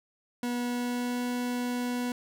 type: tone with pitch glide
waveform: 40% pulse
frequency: 243 to 245.4 Hz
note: B3 to B3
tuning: -28 to -11 cents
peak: -28 dBFS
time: 0.43-2.12 s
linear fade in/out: 2 ms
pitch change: +17 cents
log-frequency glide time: 0.55-1.24 s
effects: none